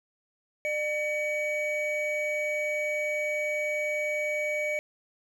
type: tone pair together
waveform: triangle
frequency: 600 / 2265 Hz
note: D5 / C#7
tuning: +37 / +37 cents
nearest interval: octave + major seventh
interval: 2300 cents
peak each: -28 dBFS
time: 0.65-4.79 s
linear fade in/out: 0 ms
effects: none